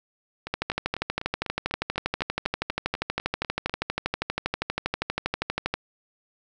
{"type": "two click trains", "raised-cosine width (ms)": 0.3, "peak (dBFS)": [-9, -17], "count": [66, 14], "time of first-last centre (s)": [[0.54, 5.74], [0.47, 3.696]], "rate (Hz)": [12.5, 4.03], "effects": []}